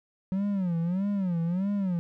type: tone with vibrato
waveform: triangle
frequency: 184 Hz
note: F#3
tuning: 9 cents flat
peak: -23 dBFS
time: 0.32-1.99 s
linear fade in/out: 0 ms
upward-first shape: sine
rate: 1.6 Hz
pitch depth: 180 cents each way
effects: none